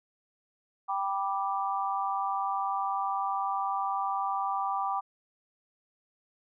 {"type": "chord", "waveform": "sine", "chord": "G major", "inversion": "none", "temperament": "just", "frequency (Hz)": [784, 980, 1176], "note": ["G5", "B5", "D6"], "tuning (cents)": [0, -14, 2], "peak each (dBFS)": [-31, -34, -32], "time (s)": [0.88, 5.01], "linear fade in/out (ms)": 20, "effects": []}